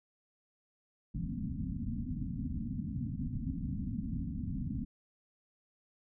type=low-pass noise; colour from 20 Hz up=white; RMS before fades=-37 dBFS; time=1.14-4.85 s; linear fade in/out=10 ms; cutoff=270 Hz; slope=96 dB/octave; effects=none